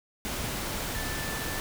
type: tone in noise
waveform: sine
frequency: 1760 Hz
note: A6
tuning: in tune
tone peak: -39 dBFS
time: 0.95-1.59 s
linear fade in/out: 0 ms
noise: pink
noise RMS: -33 dBFS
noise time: 0.25-1.6 s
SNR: -9 dB
effects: none